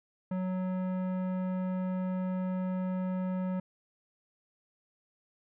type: tone with tanh clipping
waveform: sine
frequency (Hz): 185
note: F#3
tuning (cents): 0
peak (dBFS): -32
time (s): 0.31-3.6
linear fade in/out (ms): 5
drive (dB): 15
effects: none